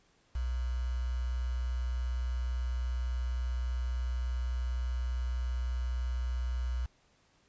sine tone with quantisation, 61.74 Hz, B1, in tune, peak -30 dBFS, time 0.35-6.86 s, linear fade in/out 5 ms, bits 8, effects pink hiss -68 dBFS RMS until 7.48 s + resampled to 16000 Hz

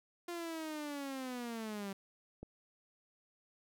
sawtooth linear sweep, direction down, 350 to 192.9 Hz, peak -36 dBFS, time 0.28-1.93 s, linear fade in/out 5 ms
click, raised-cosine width 2 ms, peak -33 dBFS, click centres 2.43 s
effects none

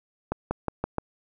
accelerating click train, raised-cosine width 1 ms, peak -12 dBFS, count 5, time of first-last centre 0.32-0.983 s, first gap 190 ms, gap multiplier 0.91, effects none

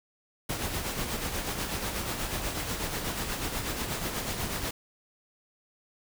pink noise with tremolo, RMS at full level -31 dBFS, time 0.49-4.71 s, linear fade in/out 5 ms, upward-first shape sine, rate 8.2 Hz, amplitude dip 45%, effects none

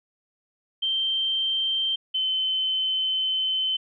sine tone pair in turn, 3136 / 3063 Hz, G7 / G7, 0 / -41 cents, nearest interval unison, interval 41 cents, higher first, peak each -22 dBFS, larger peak neither, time 0.82-1.96 / 2.14-3.77 s, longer second, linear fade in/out 10 ms, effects none

